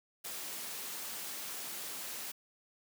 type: high-pass noise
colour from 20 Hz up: white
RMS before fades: -42 dBFS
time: 0.24-2.32 s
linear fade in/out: 10 ms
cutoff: 170 Hz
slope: 12 dB/octave
effects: none